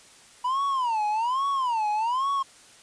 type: tone with vibrato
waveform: triangle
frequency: 968 Hz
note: B5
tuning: 35 cents flat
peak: -21 dBFS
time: 0.44-2.43 s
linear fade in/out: 10 ms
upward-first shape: sine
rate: 1.2 Hz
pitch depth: 250 cents each way
effects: white hiss -52 dBFS RMS until 2.82 s + resampled to 22050 Hz